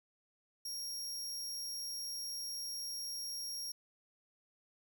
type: tone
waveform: sawtooth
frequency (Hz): 5588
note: F8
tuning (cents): 0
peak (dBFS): -37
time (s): 0.65-3.72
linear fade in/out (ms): 5
effects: 12-bit